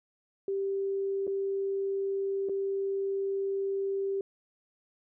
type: tone with dropouts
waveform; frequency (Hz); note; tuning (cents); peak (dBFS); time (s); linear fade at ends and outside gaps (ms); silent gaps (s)
sine; 392; G4; 0; -28; 0.48-4.21; 2; 1.269-1.276 / 2.488-2.494
effects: none